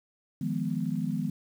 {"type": "chord", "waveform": "sine", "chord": "F half-diminished seventh", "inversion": "third", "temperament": "equal", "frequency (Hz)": [155.56, 174.61, 207.7, 246.9], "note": ["Eb3", "F3", "Ab3", "Cb4"], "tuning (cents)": [0, 0, 0, 0], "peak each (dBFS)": -33, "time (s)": [0.41, 1.3], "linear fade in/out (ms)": 5, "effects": ["9-bit"]}